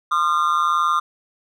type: tone with amplitude modulation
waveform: triangle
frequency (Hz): 1210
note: D#6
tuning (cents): -49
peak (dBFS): -10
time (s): 0.11-1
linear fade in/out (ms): 10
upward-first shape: sine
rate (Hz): 161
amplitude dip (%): 95
effects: none